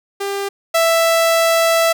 sawtooth tone pair in turn, 398 / 661.3 Hz, G4 / E5, +26 / +5 cents, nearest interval major sixth, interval 879 cents, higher second, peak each -16 / -8 dBFS, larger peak second, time 0.2-0.49 / 0.74-1.93 s, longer second, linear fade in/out 10 ms, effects none

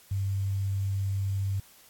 sine tone with quantisation, 97.8 Hz, G2, 4 cents flat, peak -26 dBFS, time 0.11-1.6 s, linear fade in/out 5 ms, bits 9, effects white hiss -56 dBFS RMS until 1.89 s + AAC 64 kbps

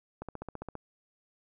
click train, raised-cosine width 1 ms, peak -25 dBFS, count 9, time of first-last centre 0.22-0.753 s, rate 15 Hz, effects none

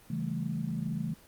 sine chord, A dominant seventh, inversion first, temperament just, 137.5 / 165 / 198 / 220 Hz, C#3 / E3 / G3 / A3, -14 / +2 / +18 / 0 cents, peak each -37 / -34 / -39 / -36 dBFS, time 0.1-1.14 s, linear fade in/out 5 ms, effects pink hiss -57 dBFS RMS until 1.27 s + Opus 24 kbps

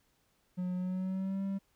triangle tone with pitch glide, 181.2 to 195.33 Hz, F#3 to G3, -36 to -6 cents, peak -30 dBFS, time 0.57-1.59 s, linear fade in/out 20 ms, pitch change +130 cents, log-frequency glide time 0.76-1.43 s, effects pink hiss -73 dBFS RMS until 1.75 s

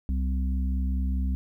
harmonic tone, 64.9 Hz, C2, 13 cents flat, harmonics 1 / 3 / 4, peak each -24 / -34 / -38 dBFS, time 0.09-1.35 s, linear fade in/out 0 ms, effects 11-bit

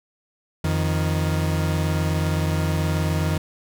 40% pulse tone pair together, 87.31 / 155.56 Hz, F2 / D#3, 0 / 0 cents, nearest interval minor seventh, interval 1000 cents, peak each -22 dBFS, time 0.64-3.38 s, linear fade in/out 5 ms, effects none

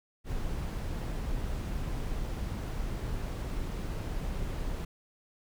brown noise with ADSR envelope, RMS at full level -32 dBFS, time 0.24-4.85 s, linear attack 80 ms, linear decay 4 ms, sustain -2 dB, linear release 5 ms, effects none

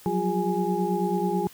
sine tone cluster, 179.4 / 188.6 / 353.9 / 408.1 / 832 Hz, F3 / F#3 / F4 / G#4 / G#5, +47 / +33 / +23 / -30 / +3 cents, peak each -29 dBFS, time 0.06-1.47 s, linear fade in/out 0 ms, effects white hiss -50 dBFS RMS until 1.53 s + high-pass 60 Hz 12 dB/octave

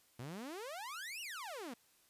sawtooth exponential two-way sweep, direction up then down, 114.3 to 2957 to 220.6 Hz, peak -40 dBFS, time 0.19-1.74 s, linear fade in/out 5 ms, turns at 1.21 s, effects white hiss -70 dBFS RMS until 2.09 s + resampled to 32000 Hz

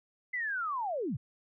sine linear sweep, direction down, 2052 to 92.8 Hz, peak -31 dBFS, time 0.33-1.17 s, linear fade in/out 10 ms, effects none

